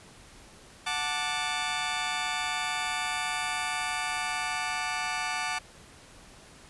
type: chord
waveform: 15% pulse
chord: D major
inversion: first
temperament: just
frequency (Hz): 734.2 / 881 / 1174.7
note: F#5 / A5 / D6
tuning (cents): -14 / +2 / 0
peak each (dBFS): -27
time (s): 0.86-5.59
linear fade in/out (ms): 10
effects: pink hiss -52 dBFS RMS until 6.69 s + resampled to 24000 Hz